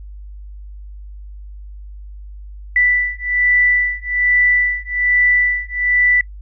sine beating tone pair, 1975.5 / 1976.7 Hz, B6 / B6, 0 / +1 cents, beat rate 1.2 Hz, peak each -16 dBFS, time 2.76-6.21 s, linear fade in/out 2 ms, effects noise-tail reverb RT60 0.1 s tail -24 dB re dry + added 50 Hz sine -31 dBFS peak until 6.41 s

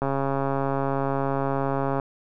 click train, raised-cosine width 1 ms, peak -12 dBFS, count 272, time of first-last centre 0.02-1.998 s, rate 137 Hz, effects none

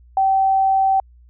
sine tone, 772 Hz, G5, 27 cents flat, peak -13 dBFS, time 0.17-1 s, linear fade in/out 2 ms, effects added 60 Hz sine -45 dBFS peak until 1.29 s

